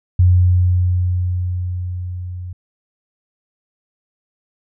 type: tone with level ramp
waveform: sine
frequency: 90 Hz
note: F#2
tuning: 47 cents flat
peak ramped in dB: -7 to -26 dBFS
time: 0.19-2.53 s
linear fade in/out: 5 ms
effects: none